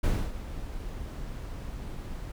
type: noise with ADSR envelope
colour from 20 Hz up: brown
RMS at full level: -24 dBFS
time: 0.03-2.32 s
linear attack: 11 ms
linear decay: 270 ms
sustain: -13 dB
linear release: 8 ms
effects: none